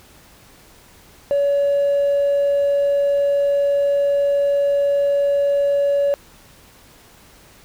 sine tone with hard clipping, 566 Hz, C#5, 36 cents sharp, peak -15 dBFS, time 1.31-6.14 s, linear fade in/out 0 ms, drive 1 dB, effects pink hiss -48 dBFS RMS until 7.64 s

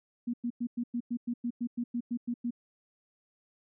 sine tone bursts, 239.4 Hz, A#3, 46 cents sharp, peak -29 dBFS, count 14, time 0.27-2.508 s, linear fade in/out 10 ms, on 67 ms, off 100 ms, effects none

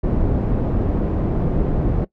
pink low-pass noise, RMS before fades -19 dBFS, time 0.03-2.05 s, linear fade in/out 10 ms, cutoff 440 Hz, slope 12 dB/octave, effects noise-tail reverb RT60 0.1 s tail -20 dB re dry

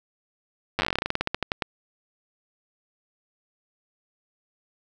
slowing click train, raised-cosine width 0.3 ms, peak -8 dBFS, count 22, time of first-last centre 0.79-1.622 s, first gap 9 ms, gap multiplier 1.13, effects none

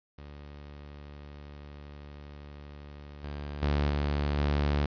sawtooth tone with level steps, 72.6 Hz, D2, 19 cents flat, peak -40 / -32 / -21 / -23 / -21 dBFS, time 0.18-4.86 s, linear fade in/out 5 ms, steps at 3.23 / 3.62 / 3.89 / 4.38 s, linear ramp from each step 10 ms, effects resampled to 11025 Hz + 10-bit

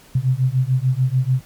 sine beating tone pair, 126.1 / 132.9 Hz, B2 / C3, +36 / +27 cents, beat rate 6.8 Hz, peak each -18 dBFS, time 0.15-1.41 s, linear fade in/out 5 ms, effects pink hiss -48 dBFS RMS until 1.45 s + MP3 96 kbps

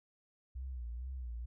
sine tone with vibrato, 61.74 Hz, B1, in tune, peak -39 dBFS, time 0.55-1.46 s, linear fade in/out 10 ms, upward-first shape sine, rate 2.2 Hz, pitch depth 110 cents each way, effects none

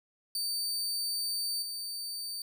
sawtooth tone with level steps, 4598 Hz, D8, 37 cents flat, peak -28 / -33 dBFS, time 0.35-2.42 s, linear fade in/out 2 ms, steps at 1.62 s, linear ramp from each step 5 ms, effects none

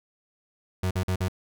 35% pulse tone bursts, 92.5 Hz, F#2, in tune, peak -22 dBFS, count 4, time 0.83-1.284 s, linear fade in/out 5 ms, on 79 ms, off 46 ms, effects none

